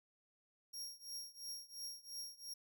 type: tone with tremolo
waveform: sawtooth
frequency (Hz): 5588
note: F8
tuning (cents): 0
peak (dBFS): -40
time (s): 0.73-2.54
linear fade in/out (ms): 10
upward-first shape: triangle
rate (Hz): 2.9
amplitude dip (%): 95
effects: none